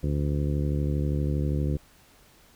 harmonic tone, 72.5 Hz, D2, 22 cents flat, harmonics 1 / 2 / 3 / 4 / 5 / 6 / 7, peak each -27 / -27 / -35 / -34 / -37 / -42 / -40 dBFS, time 0.03-1.77 s, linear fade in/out 5 ms, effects pink hiss -57 dBFS RMS until 2.55 s

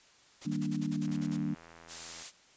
white noise bursts, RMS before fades -46 dBFS, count 10, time 0.41-1.369 s, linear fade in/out 10 ms, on 59 ms, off 41 ms
sine chord, Eb major seventh, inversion none, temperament equal with one note detuned, 156.37 / 196 / 233.1 / 293.7 Hz, Eb3 / G3 / Bb3 / D4, +9 / 0 / 0 / 0 cents, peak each -36 dBFS, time 0.45-1.55 s, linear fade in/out 20 ms
click train, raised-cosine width 0.5 ms, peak -37 dBFS, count 96, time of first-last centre 1.08-2.222 s, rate 83.2 Hz
blue noise, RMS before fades -38 dBFS, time 1.87-2.32 s, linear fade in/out 50 ms
effects white hiss -61 dBFS RMS until 2.56 s + resampled to 16000 Hz

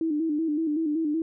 sine tone with vibrato, 311.1 Hz, D#4, in tune, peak -23 dBFS, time 0.01-1.22 s, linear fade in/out 2 ms, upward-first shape square, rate 5.3 Hz, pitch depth 76 cents each way, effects none

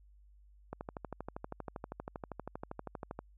click train, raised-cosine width 1 ms, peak -26 dBFS, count 32, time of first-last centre 0.73-3.19 s, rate 12.6 Hz, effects added 50 Hz sine -58 dBFS peak until 3.37 s

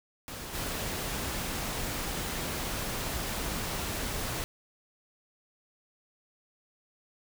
pink noise with level steps, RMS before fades -40 / -34 dBFS, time 0.28-4.44 s, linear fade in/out 0 ms, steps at 0.53 s, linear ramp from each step 20 ms, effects none

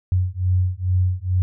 sine beating tone pair, 90.5 / 92.8 Hz, F#2 / F#2, -38 / +6 cents, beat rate 2.3 Hz, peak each -20 dBFS, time 0.12-1.42 s, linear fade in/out 0 ms, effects none

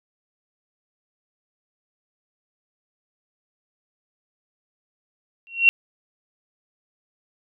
sine tone with exponential growth, 2736 Hz, F7, 36 cents flat, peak -7 dBFS, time 5.47-5.69 s, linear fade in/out 0 ms, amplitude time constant 47 ms, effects none

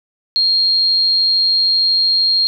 sine tone, 4231 Hz, C8, 19 cents sharp, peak -11 dBFS, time 0.36-2.47 s, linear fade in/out 0 ms, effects none

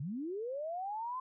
sine linear sweep, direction up, 124.6 to 1046.5 Hz, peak -36 dBFS, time 0-1.2 s, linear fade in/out 5 ms, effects none

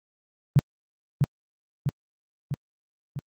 sine tone with echo, 140 Hz, C#3, 18 cents sharp, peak -12 dBFS, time 0.56-0.59 s, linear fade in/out 0 ms, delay 650 ms, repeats 4, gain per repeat -4 dB, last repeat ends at 3.19 s, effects high-pass 80 Hz 12 dB/octave + Opus 32 kbps

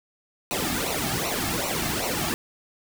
pink noise with flanger, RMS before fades -27 dBFS, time 0.51-2.34 s, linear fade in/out 0 ms, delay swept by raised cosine 0.59 to 2.09 ms, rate 2.6 Hz, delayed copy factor -0.85, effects none

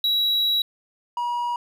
triangle tone pair in turn, 3886 / 960.6 Hz, B7 / B5, -29 / -48 cents, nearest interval 2 octaves, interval 2419 cents, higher first, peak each -17 / -21 dBFS, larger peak first, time 0.04-0.62 / 1.17-1.56 s, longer first, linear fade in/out 2 ms, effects none

